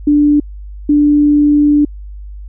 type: tone pair in turn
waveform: sine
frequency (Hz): 293.7 / 293.7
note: D4 / D4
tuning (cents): 0 / 0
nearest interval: unison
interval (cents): 0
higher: neither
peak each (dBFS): -6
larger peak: neither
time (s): 0.07-0.4 / 0.89-1.85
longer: second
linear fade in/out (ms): 5
effects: added 50 Hz sine -26 dBFS peak until 2.48 s